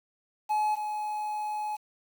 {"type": "tone pair in turn", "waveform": "triangle", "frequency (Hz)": [850, 846.6], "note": ["G#5", "G#5"], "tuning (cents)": [40, 33], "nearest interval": "unison", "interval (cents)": 7, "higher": "first", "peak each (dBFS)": [-22, -28], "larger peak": "first", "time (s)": [[0.49, 0.76], [0.76, 1.77]], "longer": "second", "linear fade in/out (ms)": 20, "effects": ["8-bit"]}